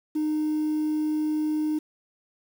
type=tone; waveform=sine; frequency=306.7 Hz; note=D#4; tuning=25 cents flat; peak=-21 dBFS; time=0.15-1.79 s; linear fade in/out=10 ms; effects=tanh soft clip ceiling -21 dBFS + 8-bit